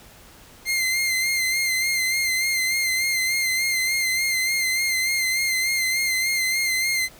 sawtooth tone with vibrato, 2093 Hz, C7, in tune, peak -17 dBFS, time 0.65-7.09 s, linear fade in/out 50 ms, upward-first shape sine, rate 3.4 Hz, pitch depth 36 cents each way, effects pink hiss -48 dBFS RMS until 7.19 s

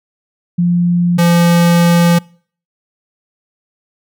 sine / square tone pair in turn, 174.61 / 171.61 Hz, F3 / F3, 0 / -30 cents, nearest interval unison, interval 30 cents, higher first, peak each -9 / -8 dBFS, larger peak second, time 0.58-1.18 / 1.18-2.19 s, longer second, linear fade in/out 10 ms, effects noise-tail reverb RT60 0.5 s tail -26 dB re dry

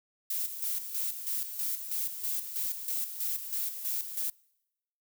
violet noise with tremolo, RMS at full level -32 dBFS, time 0.3-4.3 s, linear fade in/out 5 ms, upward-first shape square, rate 3.1 Hz, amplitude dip 60%, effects noise-tail reverb RT60 0.9 s tail -26 dB re dry

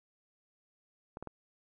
clicks, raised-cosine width 1 ms, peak -28 dBFS, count 3, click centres 1.171 / 1.226 / 1.273 s, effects none

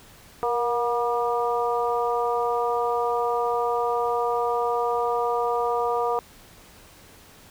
harmonic tone with a mistuned harmonic, 240 Hz, B3, 49 cents flat, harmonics 2 / 3 / 4 / 5, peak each -25 / -27 / -28 / -29 dBFS, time 0.43-6.19 s, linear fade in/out 0 ms, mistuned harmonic 2, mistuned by -25 cents, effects pink hiss -50 dBFS RMS until 7.5 s

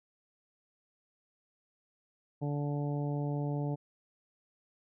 harmonic tone, 145 Hz, D3, 22 cents flat, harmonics 1 / 2 / 3 / 4 / 5 / 6, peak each -32 / -38 / -42 / -44 / -46 / -48 dBFS, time 2.41-3.76 s, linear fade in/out 20 ms, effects none

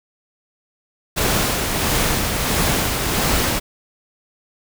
pink noise with tremolo, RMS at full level -18 dBFS, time 1.16-3.6 s, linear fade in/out 20 ms, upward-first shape sine, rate 1.5 Hz, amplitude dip 35%, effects none

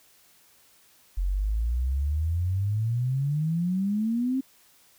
sine exponential sweep, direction up, 43.66 to 269.6 Hz, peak -23 dBFS, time 1.17-4.41 s, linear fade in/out 10 ms, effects white hiss -59 dBFS RMS until 4.98 s

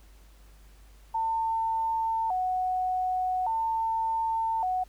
sine tone with vibrato, 815 Hz, G#5, 33 cents flat, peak -25 dBFS, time 1.14-4.84 s, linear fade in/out 10 ms, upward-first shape square, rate 0.43 Hz, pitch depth 170 cents each way, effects added 50 Hz sine -51 dBFS peak until 4.88 s + pink hiss -61 dBFS RMS until 4.88 s

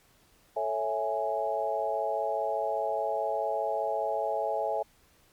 sine chord, A major seventh, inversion none, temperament equal, 440 / 554.4 / 659.3 / 830.6 Hz, A4 / C#5 / E5 / G#5, 0 / 0 / 0 / 0 cents, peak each -35 / -33 / -31 / -32 dBFS, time 0.56-4.83 s, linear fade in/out 10 ms, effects pink hiss -63 dBFS RMS until 5.32 s + MP3 96 kbps

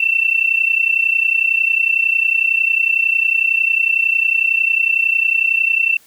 sine tone pair together, 2675 / 2706 Hz, E7 / E7, +25 / +45 cents, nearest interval unison, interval 20 cents, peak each -15 / -16 dBFS, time 0-5.97 s, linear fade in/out 5 ms, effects white hiss -50 dBFS RMS until 6.06 s

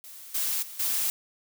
blue noise with level steps, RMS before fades -45 / -28 / -42 / -27 dBFS, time 0.04-1.1 s, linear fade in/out 0 ms, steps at 0.34 / 0.62 / 0.79 s, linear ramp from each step 10 ms, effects none

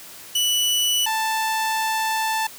sawtooth tone pair in turn, 2960 / 882.4 Hz, F#7 / A5, 0 / +5 cents, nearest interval octave + major sixth, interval 2095 cents, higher first, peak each -15 / -17 dBFS, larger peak first, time 0.35-1.06 / 1.06-2.47 s, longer second, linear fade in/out 5 ms, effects white hiss -41 dBFS RMS until 2.58 s + high-pass 60 Hz 12 dB/octave

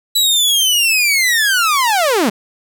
sawtooth linear sweep, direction down, 3963 to 185 Hz, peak -8 dBFS, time 0.15-2.3 s, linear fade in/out 10 ms, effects none

